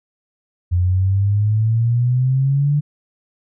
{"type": "exponential sweep", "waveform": "sine", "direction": "up", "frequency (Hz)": [87.31, 148.4], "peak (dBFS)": -13, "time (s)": [0.71, 2.81], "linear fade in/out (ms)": 20, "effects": []}